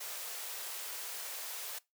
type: high-pass noise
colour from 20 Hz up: white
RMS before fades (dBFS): -42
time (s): 0-1.79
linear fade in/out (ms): 10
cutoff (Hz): 400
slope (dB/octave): 48
effects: noise-tail reverb RT60 0.2 s tail -21 dB re dry